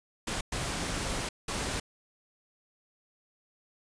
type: noise bursts at uneven times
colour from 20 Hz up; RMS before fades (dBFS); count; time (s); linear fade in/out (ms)
pink; -33; 3; 0.27-0.41 / 0.52-1.29 / 1.48-1.8; 5
effects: resampled to 22050 Hz